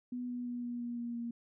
sine tone with pitch steps, 246.9 / 244.9 / 242.9 / 241 / 239 / 237.1 / 235.2 Hz, B3 / B3 / B3 / B3 / A#3 / A#3 / A#3, 0 / -14 / -29 / -42 / +43 / +30 / +16 cents, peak -36 dBFS, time 0.12-1.31 s, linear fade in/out 5 ms, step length 170 ms, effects none

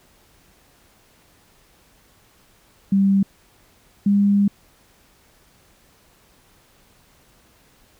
sine tone pair in turn, 196 / 201.5 Hz, G3 / G3, 0 / +48 cents, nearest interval unison, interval 48 cents, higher second, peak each -13 dBFS, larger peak neither, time 2.92-3.23 / 4.06-4.48 s, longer second, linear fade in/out 5 ms, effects pink hiss -56 dBFS RMS until 7.99 s

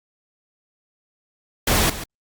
pink noise with echo, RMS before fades -18 dBFS, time 1.67-1.9 s, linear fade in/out 5 ms, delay 140 ms, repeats 1, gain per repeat -13 dB, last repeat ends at 2.04 s, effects Opus 48 kbps

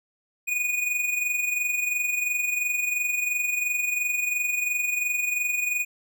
square tone with amplitude modulation, 2465 Hz, D#7, 17 cents flat, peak -22 dBFS, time 0.47-5.85 s, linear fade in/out 20 ms, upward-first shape sine, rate 22.9 Hz, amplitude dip 55%, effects none

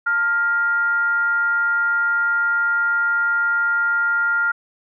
sine tone with frequency modulation, 1403 Hz, F6, 8 cents sharp, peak -16 dBFS, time 0.06-4.52 s, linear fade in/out 10 ms, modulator 509 Hz, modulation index 0.28, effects none

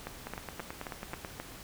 two click trains, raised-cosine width 0.5 ms, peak -22 / -23 dBFS, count 6 / 10, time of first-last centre 0.07-1.4 / 0.27-1.248 s, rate 3.76 / 9.2 Hz, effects pink hiss -48 dBFS RMS until 1.63 s

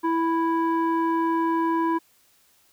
square tone with low-pass filter, 329.6 Hz, E4, in tune, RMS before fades -23 dBFS, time 0.03-1.99 s, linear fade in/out 20 ms, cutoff 1200 Hz, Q 4.6, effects white hiss -61 dBFS RMS until 2.72 s

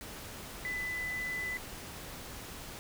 sine tone in noise, 2000 Hz, B6, 21 cents sharp, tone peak -34 dBFS, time 0.65-1.57 s, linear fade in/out 0 ms, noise pink, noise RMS -45 dBFS, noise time 0.01-2.79 s, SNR +8 dB, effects none

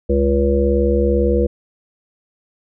harmonic tone with a mistuned harmonic, 69.3 Hz, C#2, in tune, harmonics 1 / 3 / 5 / 7 / 8, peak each -17 / -21 / -20 / -17 / -26 dBFS, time 0.09-1.47 s, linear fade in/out 10 ms, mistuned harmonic 8, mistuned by +27 cents, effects none

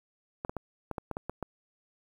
clicks, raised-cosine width 1 ms, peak -20 dBFS, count 9, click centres 0.449 / 0.495 / 0.567 / 0.913 / 0.982 / 1.113 / 1.169 / 1.296 / 1.427 s, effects 9-bit

